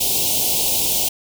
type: band-stop noise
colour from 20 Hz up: white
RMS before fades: -19 dBFS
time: 0-1.09 s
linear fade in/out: 10 ms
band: 870 to 2600 Hz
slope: 48 dB/octave
effects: none